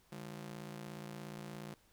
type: ring-modulated tone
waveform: sawtooth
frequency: 174.61 Hz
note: F3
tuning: in tune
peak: -38 dBFS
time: 0.12-1.74 s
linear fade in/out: 2 ms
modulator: 28.5 Hz
effects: pink hiss -69 dBFS RMS until 1.92 s